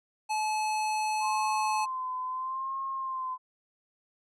square tone, 860 Hz, A5, 40 cents flat, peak -28 dBFS, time 0.29-1.86 s, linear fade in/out 20 ms
sine tone with vibrato, 1046.5 Hz, C6, in tune, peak -31 dBFS, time 1.2-3.38 s, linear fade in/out 50 ms, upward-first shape sine, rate 0.77 Hz, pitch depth 48 cents each way
effects resampled to 24000 Hz

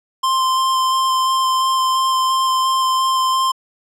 square tone with vibrato, 1046.5 Hz, C6, in tune, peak -15 dBFS, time 0.23-3.52 s, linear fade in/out 10 ms, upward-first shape square, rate 2.9 Hz, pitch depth 8 cents each way, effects low-pass 10000 Hz 12 dB/octave

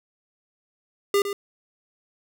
square tone with echo, 402.3 Hz, G4, 45 cents sharp, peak -18 dBFS, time 1.14-1.22 s, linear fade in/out 2 ms, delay 110 ms, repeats 1, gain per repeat -9 dB, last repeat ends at 1.33 s, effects none

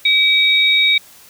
sine tone pair together, 2300 / 3753 Hz, D7 / A#7, -37 / +11 cents, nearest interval minor sixth, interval 848 cents, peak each -13 dBFS, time 0.05-0.98 s, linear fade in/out 5 ms, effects white hiss -44 dBFS RMS until 1.29 s

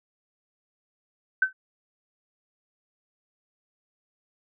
sine tone with exponential decay, 1530 Hz, G6, 42 cents flat, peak -14 dBFS, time 1.42-1.53 s, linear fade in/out 5 ms, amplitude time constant 22 ms, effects none

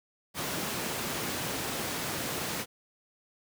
pink high-pass noise, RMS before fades -34 dBFS, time 0.34-2.66 s, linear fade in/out 50 ms, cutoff 140 Hz, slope 12 dB/octave, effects none

